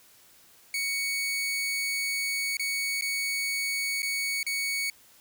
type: tone with dropouts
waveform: sawtooth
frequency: 2230 Hz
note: C#7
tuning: 10 cents sharp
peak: -24 dBFS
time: 0.74-4.9 s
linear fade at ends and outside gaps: 2 ms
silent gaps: 2.57-2.595 / 3.011-3.021 / 4.021-4.029 / 4.43-4.465 s
effects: white hiss -57 dBFS RMS until 5.2 s